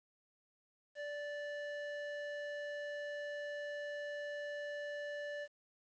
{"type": "tone with band-pass filter", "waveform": "square", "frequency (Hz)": 584, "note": "D5", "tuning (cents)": -10, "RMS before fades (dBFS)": -43, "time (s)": [0.95, 5.48], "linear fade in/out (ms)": 50, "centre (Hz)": 1200, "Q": 2.5, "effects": ["resampled to 16000 Hz", "11-bit"]}